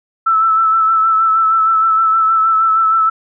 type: tone with vibrato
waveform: sine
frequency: 1318.5 Hz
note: E6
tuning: in tune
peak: -9 dBFS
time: 0.26-3.1 s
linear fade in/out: 10 ms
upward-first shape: sine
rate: 6.4 Hz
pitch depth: 27 cents each way
effects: none